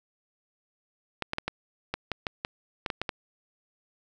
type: clicks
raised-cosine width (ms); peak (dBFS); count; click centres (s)
0.3; -13; 12; 1.223 / 1.334 / 1.384 / 1.48 / 1.94 / 2.117 / 2.268 / 2.449 / 2.862 / 2.902 / 3.016 / 3.092
effects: none